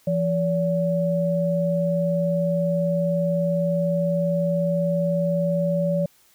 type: tone pair together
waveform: sine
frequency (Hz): 170 / 571.8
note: F3 / D5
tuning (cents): -46 / -46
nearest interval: octave + major sixth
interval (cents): 2100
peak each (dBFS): -22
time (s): 0.07-6.06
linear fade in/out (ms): 5
effects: white hiss -58 dBFS RMS until 6.34 s